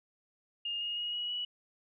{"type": "tone with pitch steps", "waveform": "sine", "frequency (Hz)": [2831, 2857, 2884, 2911, 2938], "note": ["F7", "F7", "F#7", "F#7", "F#7"], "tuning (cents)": [23, 39, -45, -29, -13], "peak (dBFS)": -33, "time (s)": [0.65, 1.45], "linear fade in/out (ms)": 5, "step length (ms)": 160, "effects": []}